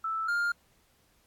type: tone pair in turn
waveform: sine / triangle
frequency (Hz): 1318.5 / 1405.4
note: E6 / F6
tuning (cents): 0 / +10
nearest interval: minor second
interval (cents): 110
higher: second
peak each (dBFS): -29 / -24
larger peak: second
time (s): 0.04-0.28 / 0.28-0.52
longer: neither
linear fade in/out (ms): 5
effects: pink hiss -67 dBFS RMS until 1.26 s + AAC 64 kbps